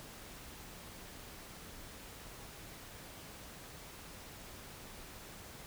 silence, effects pink hiss -51 dBFS RMS until 5.66 s

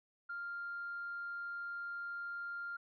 sine tone, 1396.9 Hz, F6, in tune, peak -39 dBFS, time 0.29-2.77 s, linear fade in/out 10 ms, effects tanh soft clip ceiling -35 dBFS

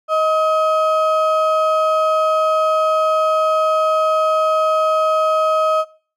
triangle ring-modulated tone, 949 Hz, A#5, 31 cents sharp, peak -8 dBFS, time 0.08-5.85 s, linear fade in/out 50 ms, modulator 321 Hz, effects noise-tail reverb RT60 0.4 s tail -19 dB re dry + MP3 96 kbps

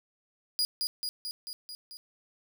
40% pulse tone with echo, 4889 Hz, D#8, 31 cents flat, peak -24 dBFS, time 0.59-0.65 s, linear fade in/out 0 ms, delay 220 ms, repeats 6, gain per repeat -3 dB, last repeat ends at 1.97 s, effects none

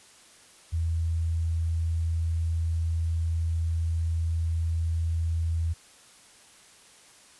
sine tone, 82.41 Hz, E2, in tune, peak -24 dBFS, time 0.72-5.74 s, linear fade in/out 20 ms, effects white hiss -54 dBFS RMS until 7.39 s + resampled to 24000 Hz

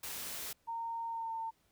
white noise, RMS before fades -42 dBFS, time 0.03-0.53 s, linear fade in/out 5 ms
sine tone with pitch glide, 920 to 903.7 Hz, A#5 to A5, -23 to +46 cents, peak -36 dBFS, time 0.67-1.51 s, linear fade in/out 20 ms, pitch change -31 cents, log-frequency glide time 1.08-1.33 s
effects pink hiss -73 dBFS RMS until 1.71 s

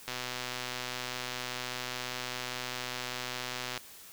click train, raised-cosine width 0.2 ms, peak -18 dBFS, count 463, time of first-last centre 0.08-3.776 s, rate 125 Hz, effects white hiss -51 dBFS RMS until 4.12 s

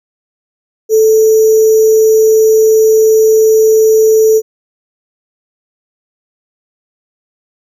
sine tone with sample-and-hold, 438.6 Hz, A4, 6 cents flat, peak -4 dBFS, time 0.89-4.42 s, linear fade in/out 50 ms, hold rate 6300 Hz, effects none

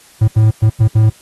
triangle tone bursts at uneven times, 109.3 Hz, A2, 11 cents flat, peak -4 dBFS, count 5, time 0.21-0.28 / 0.36-0.51 / 0.62-0.7 / 0.8-0.88 / 0.95-1.1 s, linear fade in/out 10 ms, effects white hiss -45 dBFS RMS until 1.21 s + AAC 32 kbps

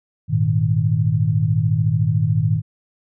sine chord, Ab suspended second, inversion none, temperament equal with one note detuned, 102.75 / 116.54 / 155.56 Hz, Ab2 / Bb2 / Eb3, -18 / 0 / 0 cents, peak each -20 / -19 / -19 dBFS, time 0.28-2.62 s, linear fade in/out 50 ms, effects none

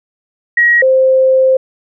sine tone pair in turn, 1900 / 523.7 Hz, A#6 / C5, +33 / +1 cents, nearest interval octave + minor seventh, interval 2232 cents, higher first, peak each -6 dBFS, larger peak neither, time 0.57-0.82 / 0.82-1.57 s, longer second, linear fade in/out 5 ms, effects none

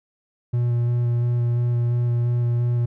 triangle tone with vibrato, 120 Hz, B2, 49 cents flat, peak -16 dBFS, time 0.53-2.86 s, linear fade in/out 10 ms, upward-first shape square, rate 2.9 Hz, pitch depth 10 cents each way, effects none

